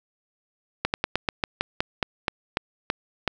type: slowing click train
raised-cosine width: 0.3 ms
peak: -6 dBFS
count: 13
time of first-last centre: 0.85-3.277 s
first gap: 89 ms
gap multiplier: 1.14
effects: none